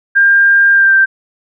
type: tone with pitch glide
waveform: sine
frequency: 1600 to 1569.8 Hz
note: G6 to G6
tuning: +35 to +2 cents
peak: -5 dBFS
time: 0.15-1.06 s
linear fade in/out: 20 ms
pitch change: -33 cents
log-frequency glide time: 0.72-0.94 s
effects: none